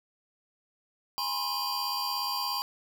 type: tone cluster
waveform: square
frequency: 827 / 984 / 1061 / 4701 Hz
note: G#5 / B5 / C6 / D8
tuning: -8 / -7 / +24 / +1 cents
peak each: -39 / -37 / -36 / -33 dBFS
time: 1.18-2.62 s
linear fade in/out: 0 ms
effects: 10-bit